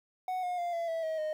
triangle tone with pitch steps, 740 / 718.1 / 696.9 / 676.2 / 656.2 / 636.8 / 618 Hz, F#5 / F5 / F5 / E5 / E5 / D#5 / D#5, 0 / +48 / -4 / +44 / -8 / +40 / -12 cents, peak -29 dBFS, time 0.28-1.33 s, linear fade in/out 2 ms, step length 150 ms, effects 10-bit

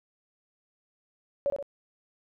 sine tone with echo, 564 Hz, C#5, 30 cents sharp, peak -23 dBFS, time 1.46-1.5 s, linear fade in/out 0 ms, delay 63 ms, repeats 2, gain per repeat -5 dB, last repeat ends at 1.626 s, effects none

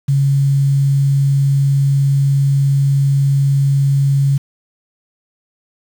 sine tone with quantisation, 138.59 Hz, C#3, in tune, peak -10 dBFS, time 0.08-4.38 s, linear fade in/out 10 ms, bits 6, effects none

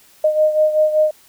sine beating tone pair, 615 / 620.2 Hz, D#5 / D#5, -20 / -6 cents, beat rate 5.2 Hz, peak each -13 / -19 dBFS, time 0.24-1.11 s, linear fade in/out 5 ms, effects white hiss -50 dBFS RMS until 1.28 s

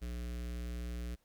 square tone with notch filter, 59.7 Hz, A#1, 42 cents sharp, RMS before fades -40 dBFS, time 0.01-1.16 s, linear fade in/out 20 ms, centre 900 Hz, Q 1.1, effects pink hiss -75 dBFS RMS until 1.24 s

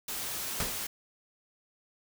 white noise, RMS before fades -36 dBFS, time 0.08-0.87 s, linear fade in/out 5 ms
pink noise with exponential decay, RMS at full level -29 dBFS, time 0.6-0.86 s, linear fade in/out 1 ms, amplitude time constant 55 ms
effects none

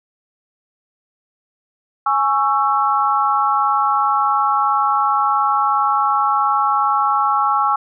sine chord, C# minor, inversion second, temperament just, 831.5 / 1108.7 / 1330.5 Hz, G#5 / C#6 / E6, +2 / 0 / +16 cents, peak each -18 dBFS, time 2.06-7.76 s, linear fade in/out 5 ms, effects none

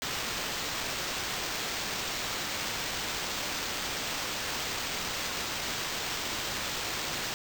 white noise with sample-and-hold, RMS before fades -34 dBFS, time 0.02-7.34 s, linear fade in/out 0 ms, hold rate 11025 Hz, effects none

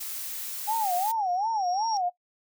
blue noise, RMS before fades -35 dBFS, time 0-1.12 s, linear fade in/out 10 ms
sine tone with vibrato, 804 Hz, G5, 44 cents sharp, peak -24 dBFS, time 0.67-2.1 s, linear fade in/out 20 ms, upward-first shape sine, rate 2.7 Hz, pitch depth 220 cents each way
sine tone with exponential growth, 5588 Hz, F8, in tune, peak -32 dBFS, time 0.82-1.97 s, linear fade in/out 0 ms, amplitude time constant 250 ms
effects noise-tail reverb RT60 0.1 s tail -17 dB re dry

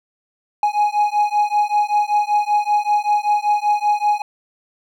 triangle beating tone pair, 830.6 / 835.8 Hz, G#5 / G#5, 0 / +11 cents, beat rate 5.2 Hz, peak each -16 / -16 dBFS, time 0.63-4.22 s, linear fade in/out 2 ms, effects none

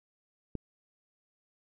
click, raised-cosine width 3 ms, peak -22 dBFS, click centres 0.553 s, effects none

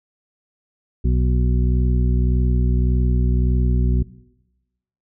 harmonic tone, 61.74 Hz, B1, in tune, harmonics 1 / 2 / 3 / 4 / 6, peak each -16 / -22 / -26 / -28 / -32 dBFS, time 1.04-4.03 s, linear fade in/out 10 ms, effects noise-tail reverb RT60 1.0 s tail -19 dB re dry

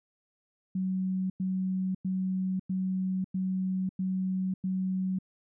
sine tone bursts, 187.4 Hz, F#3, 22 cents sharp, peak -27 dBFS, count 7, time 0.75-5.188 s, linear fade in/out 5 ms, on 550 ms, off 98 ms, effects none

